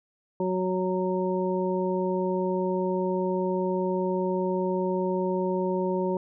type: harmonic tone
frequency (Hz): 185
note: F#3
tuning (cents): 0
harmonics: 1 / 2 / 3 / 5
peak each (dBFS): -29 / -27 / -31 / -33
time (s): 0.4-6.17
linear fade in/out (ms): 2
effects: none